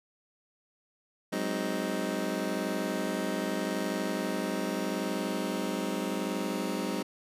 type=chord; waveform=25% pulse; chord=Ab dominant seventh; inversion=third; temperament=just; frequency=186.89 / 207.7 / 259.6 / 311.5 Hz; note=Gb3 / Ab3 / C4 / Eb4; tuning=+18 / 0 / -13 / +2 cents; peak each=-32 dBFS; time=1.32-7.03 s; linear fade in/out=10 ms; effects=resampled to 32000 Hz